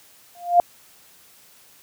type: tone with exponential growth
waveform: sine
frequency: 700 Hz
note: F5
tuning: 4 cents sharp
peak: -7 dBFS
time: 0.35-0.6 s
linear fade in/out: 1 ms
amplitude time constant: 53 ms
effects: white hiss -52 dBFS RMS until 1.82 s + high-pass 60 Hz 12 dB/octave